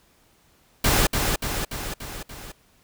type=noise with echo; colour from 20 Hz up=pink; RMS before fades=-19 dBFS; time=0.84-1.07 s; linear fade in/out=5 ms; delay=290 ms; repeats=5; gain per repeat=-4 dB; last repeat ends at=2.52 s; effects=pink hiss -60 dBFS RMS until 2.83 s